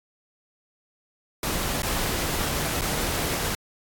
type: noise with dropouts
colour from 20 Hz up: pink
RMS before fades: -27 dBFS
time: 1.43-3.55 s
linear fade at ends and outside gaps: 2 ms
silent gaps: 1.821-1.831 / 2.811-2.817 s
effects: AAC 64 kbps